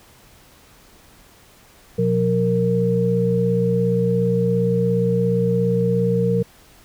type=tone cluster; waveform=sine; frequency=122.6 / 179.8 / 463.2 Hz; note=B2 / F#3 / A#4; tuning=-12 / -49 / -11 cents; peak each=-22 / -20 / -19 dBFS; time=1.98-6.43 s; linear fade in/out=10 ms; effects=pink hiss -50 dBFS RMS until 6.84 s